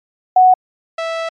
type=tone pair in turn; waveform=sine / sawtooth; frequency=740 / 657.4 Hz; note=F#5 / E5; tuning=0 / -5 cents; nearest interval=major second; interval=205 cents; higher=first; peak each=-5 / -15 dBFS; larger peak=first; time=0.36-0.54 / 0.98-1.29 s; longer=second; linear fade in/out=5 ms; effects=low-pass 4000 Hz 12 dB/octave + MP3 48 kbps